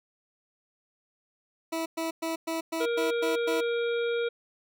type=tone bursts; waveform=20% pulse; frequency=326.5 Hz; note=E4; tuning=17 cents flat; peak=-24 dBFS; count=8; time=1.72-3.61 s; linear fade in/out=10 ms; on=140 ms; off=110 ms
type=harmonic tone; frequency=470 Hz; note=A#4; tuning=14 cents sharp; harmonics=1 / 3 / 5 / 7 / 8; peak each=-26 / -36 / -40 / -43 / -44 dBFS; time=2.8-4.29 s; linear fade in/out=10 ms
effects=none